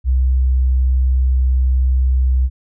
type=tone; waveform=sine; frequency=64.2 Hz; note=C2; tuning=32 cents flat; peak=-11 dBFS; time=0.04-2.5 s; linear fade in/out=50 ms; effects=none